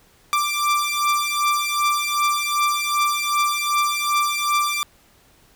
sawtooth beating tone pair, 1177 / 1179.6 Hz, D6 / D6, +3 / +7 cents, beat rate 2.6 Hz, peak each -18 dBFS, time 0.33-4.83 s, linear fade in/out 0 ms, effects pink hiss -55 dBFS RMS until 5.55 s

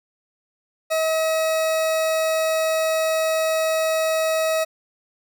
40% pulse tone, 639 Hz, D#5, 46 cents sharp, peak -18 dBFS, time 0.9-4.65 s, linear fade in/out 20 ms, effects none

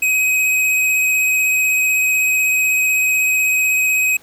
square tone with vibrato, 2529 Hz, D#7, 28 cents sharp, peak -14 dBFS, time 0.02-4.17 s, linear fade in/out 5 ms, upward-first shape sine, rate 16 Hz, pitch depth 11 cents each way, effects pink hiss -48 dBFS RMS until 4.22 s + high-pass 80 Hz 12 dB/octave

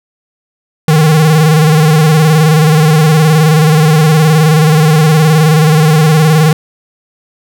square tone with vibrato, 155.56 Hz, D#3, in tune, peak -5 dBFS, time 0.88-6.53 s, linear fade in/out 2 ms, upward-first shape square, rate 19 Hz, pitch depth 56 cents each way, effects none

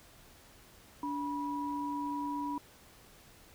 sine tone pair together, 289.3 / 974 Hz, D4 / B5, -26 / -24 cents, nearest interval octave + major sixth, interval 2102 cents, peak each -36 / -36 dBFS, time 1.03-2.58 s, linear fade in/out 2 ms, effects pink hiss -58 dBFS RMS until 3.54 s

